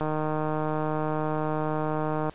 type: click train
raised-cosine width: 1 ms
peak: -15 dBFS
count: 353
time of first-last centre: 0.01-2.296 s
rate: 154 Hz
effects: pink hiss -52 dBFS RMS until 2.34 s + resampled to 8000 Hz